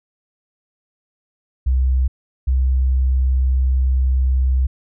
sine tone pair in turn, 64.5 / 64.77 Hz, C2 / C2, -24 / -17 cents, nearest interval unison, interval 7 cents, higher second, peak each -13 dBFS, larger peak neither, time 1.66-2.08 / 2.47-4.67 s, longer second, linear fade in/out 10 ms, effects none

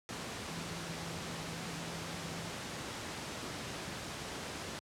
sine tone in noise, 166.8 Hz, E3, 21 cents sharp, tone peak -45 dBFS, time 0.5-2.49 s, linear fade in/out 0 ms, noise pink, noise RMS -41 dBFS, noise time 0.09-4.79 s, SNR -7 dB, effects high-pass 100 Hz 12 dB/octave + low-pass 8000 Hz 12 dB/octave

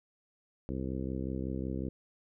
harmonic tone, 65.41 Hz, C2, in tune, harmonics 1 / 2 / 3 / 4 / 5 / 6 / 7 / 8, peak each -39 / -40 / -39 / -40 / -41 / -46 / -46 / -49 dBFS, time 0.69-1.89 s, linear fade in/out 0 ms, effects none

